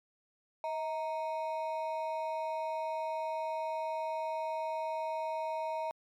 triangle ring-modulated tone, 784 Hz, G5, in tune, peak -28 dBFS, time 0.64-5.91 s, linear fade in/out 0 ms, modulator 146 Hz, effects MP3 96 kbps

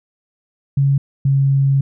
sine tone pair in turn, 138.59 / 137.24 Hz, C#3 / C#3, 0 / -17 cents, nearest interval unison, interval 17 cents, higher first, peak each -11 dBFS, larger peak neither, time 0.77-0.98 / 1.25-1.81 s, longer second, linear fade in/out 5 ms, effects none

